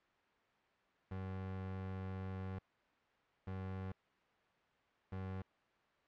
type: tone bursts at uneven times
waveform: 30% pulse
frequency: 94.6 Hz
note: F#2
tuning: 39 cents sharp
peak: -39 dBFS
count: 3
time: 1.11-2.59 / 3.47-3.92 / 5.12-5.42 s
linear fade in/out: 5 ms
effects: white hiss -72 dBFS RMS until 6.07 s + low-pass 2000 Hz 12 dB/octave